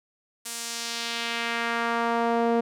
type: tone with band-pass filter sweep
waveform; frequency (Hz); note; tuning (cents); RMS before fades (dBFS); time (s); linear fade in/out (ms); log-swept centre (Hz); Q
sawtooth; 233.1; A#3; 0; -27; 0.45-2.61; 10; 9200 to 490; 1.2
effects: none